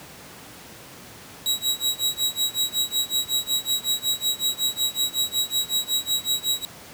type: tone with tremolo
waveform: sawtooth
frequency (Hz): 3858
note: B7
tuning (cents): -41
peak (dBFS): -16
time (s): 1.46-6.65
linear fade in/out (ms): 0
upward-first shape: sine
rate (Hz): 5.4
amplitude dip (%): 95
effects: pink hiss -43 dBFS RMS until 6.93 s + high-pass 100 Hz 12 dB/octave